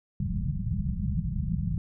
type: low-pass noise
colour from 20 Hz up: white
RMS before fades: -29 dBFS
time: 0.2-1.78 s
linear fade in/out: 2 ms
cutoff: 200 Hz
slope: 96 dB/octave
effects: none